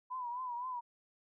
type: tone with vibrato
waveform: sine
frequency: 987.8 Hz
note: B5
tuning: in tune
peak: -37 dBFS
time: 0.1-0.81 s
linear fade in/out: 20 ms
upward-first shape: triangle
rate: 3.9 Hz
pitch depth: 89 cents each way
effects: none